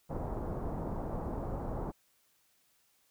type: low-pass noise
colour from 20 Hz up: pink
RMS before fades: -37 dBFS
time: 0.09-1.92 s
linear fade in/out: 20 ms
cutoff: 960 Hz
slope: 24 dB/octave
effects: white hiss -71 dBFS RMS until 3.1 s